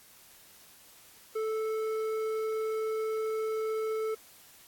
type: tone with hard clipping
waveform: sine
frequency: 438.5 Hz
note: A4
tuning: 6 cents flat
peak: -31 dBFS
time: 1.35-4.15 s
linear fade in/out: 10 ms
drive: 8 dB
effects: white hiss -56 dBFS RMS until 4.67 s + AAC 64 kbps